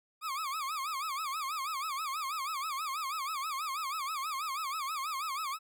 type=tone with vibrato; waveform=40% pulse; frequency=1174.7 Hz; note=D6; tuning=in tune; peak=-33 dBFS; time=0.21-5.59 s; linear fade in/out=50 ms; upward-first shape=sine; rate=6.2 Hz; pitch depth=180 cents each way; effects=none